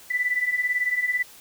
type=beating tone pair; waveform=sine; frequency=1970 / 1988 Hz; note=B6 / B6; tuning=-5 / +11 cents; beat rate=18 Hz; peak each=-27 / -23 dBFS; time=0.1-1.23 s; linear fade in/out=10 ms; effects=white hiss -48 dBFS RMS until 1.4 s